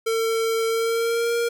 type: tone with pitch glide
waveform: square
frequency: 451.8 to 469.1 Hz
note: A4 to A#4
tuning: +46 to +11 cents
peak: -21 dBFS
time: 0.06-1.49 s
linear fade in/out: 10 ms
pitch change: +65 cents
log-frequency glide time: 0.66-1.36 s
effects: none